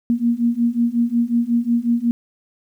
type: beating tone pair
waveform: sine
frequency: 233.1 / 238.6 Hz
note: A#3 / A#3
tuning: 0 / +41 cents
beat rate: 5.5 Hz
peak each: -19 / -18 dBFS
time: 0.1-2.11 s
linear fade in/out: 0 ms
effects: 9-bit